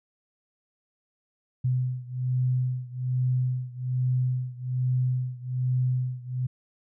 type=beating tone pair; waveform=sine; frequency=126.4 / 127.6 Hz; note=B2 / C3; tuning=+41 / -43 cents; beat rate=1.2 Hz; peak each=-26 / -28 dBFS; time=1.64-6.47 s; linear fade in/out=10 ms; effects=none